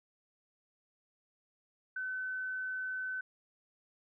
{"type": "tone", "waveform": "sine", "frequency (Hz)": 1517, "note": "F#6", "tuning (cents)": 43, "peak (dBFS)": -35, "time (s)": [1.96, 3.21], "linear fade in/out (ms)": 5, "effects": []}